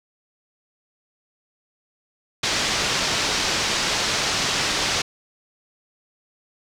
white low-pass noise, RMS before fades -23 dBFS, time 2.43-5.02 s, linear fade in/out 5 ms, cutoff 6000 Hz, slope 24 dB/octave, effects none

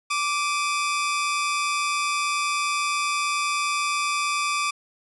sawtooth tone pair together, 1170 / 2509 Hz, D6 / D#7, -7 / +14 cents, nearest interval octave + minor second, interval 1321 cents, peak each -20 / -25 dBFS, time 0.1-4.71 s, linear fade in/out 10 ms, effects resampled to 24000 Hz

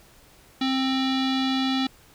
square tone with low-pass filter, 263.9 Hz, C4, 15 cents sharp, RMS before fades -24 dBFS, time 0.61-1.87 s, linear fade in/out 5 ms, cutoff 3800 Hz, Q 5.2, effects pink hiss -54 dBFS RMS until 2.14 s

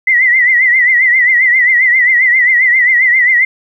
sine tone with vibrato, 2000 Hz, B6, 21 cents sharp, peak -6 dBFS, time 0.07-3.45 s, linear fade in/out 5 ms, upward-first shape triangle, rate 7.5 Hz, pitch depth 110 cents each way, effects 8-bit

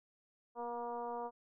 sine tone with frequency modulation, 714 Hz, F5, 38 cents sharp, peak -38 dBFS, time 0.55-1.31 s, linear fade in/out 50 ms, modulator 237 Hz, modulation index 1.5, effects none

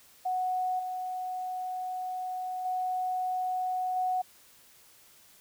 sine tone with level steps, 738 Hz, F#5, 5 cents flat, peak -27 / -32 / -28 / -26 dBFS, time 0.25-4.22 s, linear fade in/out 10 ms, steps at 0.79 / 2.65 / 3.96 s, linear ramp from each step 5 ms, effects white hiss -58 dBFS RMS until 5.4 s

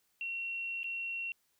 sine tone with dropouts, 2731 Hz, F7, 39 cents flat, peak -35 dBFS, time 0.21-1.32 s, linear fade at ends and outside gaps 1 ms, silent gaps 0.832-0.842 s, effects white hiss -75 dBFS RMS until 1.59 s

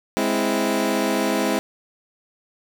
20% pulse chord, Ab augmented, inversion none, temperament equal, 207.7 / 261.6 / 329.6 Hz, Ab3 / C4 / E4, 0 / 0 / 0 cents, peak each -19 dBFS, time 0.17-1.59 s, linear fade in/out 0 ms, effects none

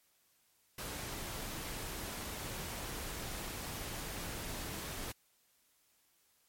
pink noise, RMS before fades -42 dBFS, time 0.78-5.12 s, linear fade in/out 5 ms, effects white hiss -72 dBFS RMS until 6.48 s + MP3 64 kbps

